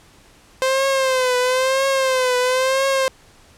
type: tone with vibrato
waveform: sawtooth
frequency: 520 Hz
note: C5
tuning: 11 cents flat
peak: -12 dBFS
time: 0.62-3.08 s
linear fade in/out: 0 ms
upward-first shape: triangle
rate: 1 Hz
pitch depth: 84 cents each way
effects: pink hiss -50 dBFS RMS until 3.57 s + low-pass 10000 Hz 12 dB/octave